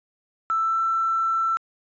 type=tone with pitch glide; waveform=triangle; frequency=1324 to 1336.3 Hz; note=E6 to E6; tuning=+7 to +23 cents; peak=-16 dBFS; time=0.5-1.57 s; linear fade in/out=0 ms; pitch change=+16 cents; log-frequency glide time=0.6-0.8 s; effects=tanh soft clip ceiling -18 dBFS + resampled to 16000 Hz